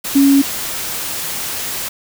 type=tone in noise; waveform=sine; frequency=277.2 Hz; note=C#4; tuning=in tune; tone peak=-7 dBFS; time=0.15-0.42 s; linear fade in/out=10 ms; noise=white; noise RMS=-23 dBFS; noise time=0.04-1.89 s; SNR=+13 dB; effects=none